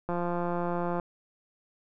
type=click train; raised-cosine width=1 ms; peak=-18 dBFS; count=159; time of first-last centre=0.09-0.998 s; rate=174 Hz; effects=none